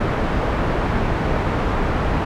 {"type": "low-pass noise", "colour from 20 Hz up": "pink", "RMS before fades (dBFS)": -20, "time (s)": [0, 2.25], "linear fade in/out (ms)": 10, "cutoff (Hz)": 1500, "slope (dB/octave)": 12, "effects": []}